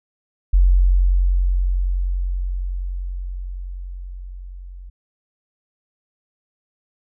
sine tone with level ramp, 45.29 Hz, F#1, 36 cents flat, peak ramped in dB -9 to -34 dBFS, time 0.53-4.9 s, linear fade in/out 10 ms, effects none

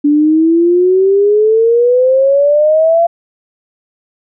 sine exponential sweep, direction up, 288.6 to 686 Hz, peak -6 dBFS, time 0.04-3.07 s, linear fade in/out 10 ms, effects none

